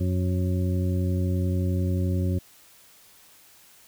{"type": "harmonic tone", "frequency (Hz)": 91.4, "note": "F#2", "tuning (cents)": -21, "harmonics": [1, 2, 3, 4, 6], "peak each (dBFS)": [-23, -29, -33, -35, -39], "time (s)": [0, 2.39], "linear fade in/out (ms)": 10, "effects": ["white hiss -54 dBFS RMS until 3.87 s"]}